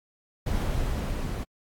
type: noise with level ramp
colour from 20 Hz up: brown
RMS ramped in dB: -26 to -31 dBFS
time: 0.46-1.44 s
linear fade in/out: 10 ms
effects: AAC 64 kbps